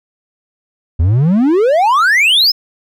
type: exponential sweep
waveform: triangle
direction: up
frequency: 76.1 to 5310 Hz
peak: -6 dBFS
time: 0.99-2.52 s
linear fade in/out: 10 ms
effects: none